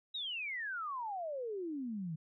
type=exponential sweep; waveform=sine; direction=down; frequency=3896 to 151.9 Hz; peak=-37 dBFS; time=0.14-2.16 s; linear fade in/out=10 ms; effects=none